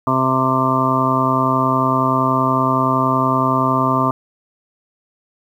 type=harmonic tone; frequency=130.7 Hz; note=C3; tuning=1 cent flat; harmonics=1 / 2 / 3 / 4 / 5 / 7 / 8 / 9; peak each=-22 / -20 / -27 / -31 / -23 / -23 / -20 / -19 dBFS; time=0.07-4.11 s; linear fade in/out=2 ms; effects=8-bit